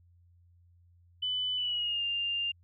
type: tone with pitch glide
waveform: sine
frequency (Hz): 3000 to 2799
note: F#7 to F7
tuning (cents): +23 to +3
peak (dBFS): -29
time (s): 1.22-2.52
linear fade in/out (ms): 10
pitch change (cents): -120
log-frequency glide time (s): 1.56-2.04
effects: added 87 Hz sine -59 dBFS peak until 2.63 s